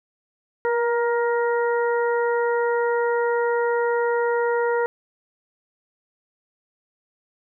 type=harmonic tone with a mistuned harmonic; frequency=470 Hz; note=A#4; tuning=14 cents sharp; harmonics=1 / 2 / 3 / 4; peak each=-20 / -26 / -30 / -32 dBFS; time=0.65-4.86 s; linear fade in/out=0 ms; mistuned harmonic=1; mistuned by=+20 cents; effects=none